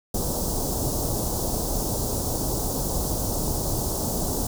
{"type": "band-stop noise", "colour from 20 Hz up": "pink", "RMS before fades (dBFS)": -26, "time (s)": [0.14, 4.47], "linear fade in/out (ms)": 5, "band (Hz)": [870, 5300], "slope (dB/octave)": 24, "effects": []}